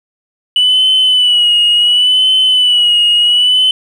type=tone with vibrato; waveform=sine; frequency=2960 Hz; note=F#7; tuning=in tune; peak=-5 dBFS; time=0.56-3.71 s; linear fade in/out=2 ms; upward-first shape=sine; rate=0.7 Hz; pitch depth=52 cents each way; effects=tanh soft clip ceiling -4 dBFS + 7-bit